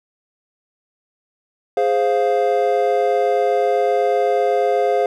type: chord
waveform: triangle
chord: F minor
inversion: first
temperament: equal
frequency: 415.3 / 523.3 / 698.5 Hz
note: Ab4 / C5 / F5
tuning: 0 / 0 / 0 cents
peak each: -17 dBFS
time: 1.77-5.06 s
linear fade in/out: 2 ms
effects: none